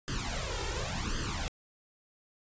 pink noise with flanger, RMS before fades -34 dBFS, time 0.08-1.48 s, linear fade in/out 0 ms, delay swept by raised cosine 0.63 to 2.23 ms, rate 0.91 Hz, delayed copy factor +0.9, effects resampled to 16000 Hz

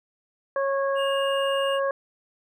harmonic tone, 549 Hz, C#5, 17 cents flat, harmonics 1 / 2 / 3, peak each -23 / -29 / -33 dBFS, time 0.56-1.91 s, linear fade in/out 2 ms
triangle tone, 2833 Hz, F7, 24 cents sharp, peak -29 dBFS, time 0.95-1.8 s, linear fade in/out 50 ms
effects none

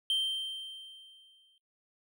triangle tone with exponential decay, 3136 Hz, G7, in tune, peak -24 dBFS, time 0.1-1.58 s, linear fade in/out 1 ms, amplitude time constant 320 ms, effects noise-tail reverb RT60 0.4 s tail -26 dB re dry

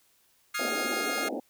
sawtooth chord, F minor seventh, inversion third, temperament equal with one note detuned, 1244.5 / 1396.9 / 1661.2 / 2127 Hz, Eb6 / F6 / Ab6 / C7, 0 / 0 / 0 / +28 cents, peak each -32 / -32 / -34 / -30 dBFS, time 0.54-1.29 s, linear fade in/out 10 ms
pink band-pass noise, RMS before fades -34 dBFS, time 0.59-1.4 s, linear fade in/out 5 ms, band 220 to 820 Hz, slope 96 dB/octave
effects white hiss -66 dBFS RMS until 1.49 s

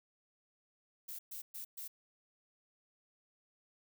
violet noise bursts, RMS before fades -45 dBFS, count 4, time 1.08-1.88 s, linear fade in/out 10 ms, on 110 ms, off 120 ms, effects none

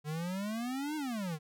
square exponential two-way sweep, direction up then down, 146.83 to 313.6 to 146.83 Hz, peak -35 dBFS, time 0.04-1.39 s, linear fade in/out 50 ms, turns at 0.96 s, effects none

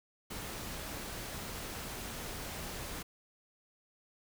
pink noise, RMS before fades -42 dBFS, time 0.3-3.03 s, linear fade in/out 10 ms, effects none

